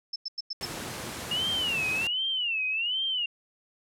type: tone bursts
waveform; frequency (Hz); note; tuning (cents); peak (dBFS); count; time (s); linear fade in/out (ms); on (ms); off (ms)
sine; 5274; E8; 0; -30; 5; 0.13-0.655; 5; 29; 95
type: noise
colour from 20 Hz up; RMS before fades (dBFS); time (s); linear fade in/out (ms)
pink; -36; 0.61-2.07; 0
type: tone with vibrato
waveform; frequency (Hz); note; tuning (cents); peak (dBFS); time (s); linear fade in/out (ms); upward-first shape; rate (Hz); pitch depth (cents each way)
sine; 2822; F7; +17; -26; 1.31-3.26; 5; sine; 1.3; 200
effects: high-pass 100 Hz 12 dB/octave + low-pass 12000 Hz 12 dB/octave